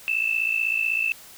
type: tone pair together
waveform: sine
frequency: 2615 / 2671 Hz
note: E7 / E7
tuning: -15 / +22 cents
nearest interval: unison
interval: 37 cents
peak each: -24 dBFS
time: 0.08-1.12 s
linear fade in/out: 0 ms
effects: white hiss -46 dBFS RMS until 1.37 s